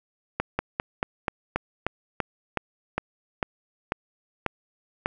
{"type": "slowing click train", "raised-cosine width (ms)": 0.5, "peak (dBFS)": -9, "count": 14, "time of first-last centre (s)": [0.4, 5.059], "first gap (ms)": 190, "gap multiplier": 1.1, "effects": []}